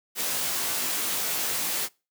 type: noise with comb filter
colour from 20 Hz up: white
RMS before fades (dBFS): -28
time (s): 0.15-1.89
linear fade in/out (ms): 50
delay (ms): 18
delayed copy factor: -1
effects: noise-tail reverb RT60 0.3 s tail -25 dB re dry + high-pass 150 Hz 12 dB/octave